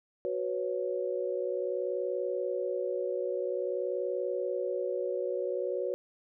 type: chord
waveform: sine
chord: F# suspended fourth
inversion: none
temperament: equal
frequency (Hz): 370 / 493.9 / 554.4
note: F#4 / B4 / C#5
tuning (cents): 0 / 0 / 0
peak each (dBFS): -34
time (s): 0.25-5.94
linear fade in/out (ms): 0
effects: none